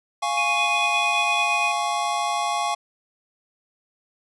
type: chord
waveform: square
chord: Db major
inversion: first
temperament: equal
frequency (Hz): 698.5 / 830.6 / 1108.7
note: F5 / Ab5 / Db6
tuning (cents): 0 / 0 / 0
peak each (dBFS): -28 / -27 / -27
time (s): 0.22-2.75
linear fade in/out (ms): 10
type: tone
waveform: sine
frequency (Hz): 2483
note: D#7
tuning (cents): -4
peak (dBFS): -22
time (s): 0.37-1.72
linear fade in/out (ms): 5
type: tone bursts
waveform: sine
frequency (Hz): 3394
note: G#7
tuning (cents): +37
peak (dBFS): -28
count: 5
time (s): 0.56-1.432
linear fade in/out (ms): 10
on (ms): 120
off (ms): 68
effects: resampled to 24000 Hz